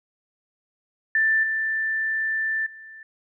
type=tone with level steps; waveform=sine; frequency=1771 Hz; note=A6; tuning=11 cents sharp; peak=-17 / -22 / -40 dBFS; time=1.15-3.03 s; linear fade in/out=2 ms; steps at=1.43 / 2.66 s; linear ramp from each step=5 ms; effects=none